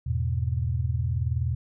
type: chord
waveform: sine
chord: E major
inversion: none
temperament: equal with one note detuned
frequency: 82.41 / 103.83 / 122.83 Hz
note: E2 / G#2 / B2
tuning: 0 / 0 / -9 cents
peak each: -27 / -31 / -27 dBFS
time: 0.06-1.55 s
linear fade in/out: 10 ms
effects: none